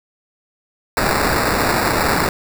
violet noise with sample-and-hold, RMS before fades -17 dBFS, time 0.97-2.29 s, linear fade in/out 2 ms, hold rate 3150 Hz, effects none

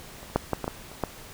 clicks, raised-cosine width 1 ms, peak -29 / -30 / -7 / -10 / -15 / -14 / -30 / -11 dBFS, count 8, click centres 0.23 / 0.3 / 0.36 / 0.533 / 0.643 / 0.679 / 0.916 / 1.037 s, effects pink hiss -45 dBFS RMS until 1.33 s

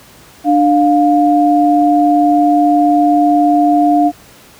sine tone pair together, 296.4 / 705 Hz, D4 / F5, +16 / +16 cents, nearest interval octave + minor third, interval 1500 cents, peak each -10 dBFS, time 0.44-4.12 s, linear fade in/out 50 ms, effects pink hiss -41 dBFS RMS until 4.59 s + high-pass 60 Hz 12 dB/octave

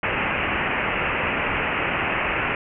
white low-pass noise, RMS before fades -24 dBFS, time 0.03-2.55 s, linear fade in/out 2 ms, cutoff 2800 Hz, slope 96 dB/octave, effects none

